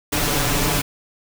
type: noise with comb filter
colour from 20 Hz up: pink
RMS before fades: -20 dBFS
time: 0.12-0.82 s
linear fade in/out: 10 ms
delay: 6.9 ms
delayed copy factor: +0.7
effects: none